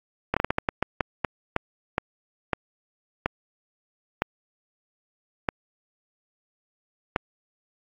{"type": "slowing click train", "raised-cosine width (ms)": 0.5, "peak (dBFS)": -7, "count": 17, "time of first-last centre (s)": [0.34, 7.161], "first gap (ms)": 26, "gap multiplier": 1.32, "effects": ["AAC 64 kbps"]}